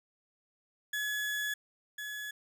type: tone pair in turn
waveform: 35% pulse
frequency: 1698 / 1698 Hz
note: G#6 / G#6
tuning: +38 / +38 cents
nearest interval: unison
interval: 0 cents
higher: neither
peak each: -30 / -36 dBFS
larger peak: first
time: 0.93-1.54 / 1.98-2.31 s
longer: first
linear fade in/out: 5 ms
effects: none